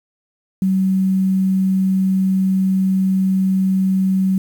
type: tone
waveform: sine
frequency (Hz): 190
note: F#3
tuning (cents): +46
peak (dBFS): -13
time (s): 0.62-4.38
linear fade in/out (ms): 2
effects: 7-bit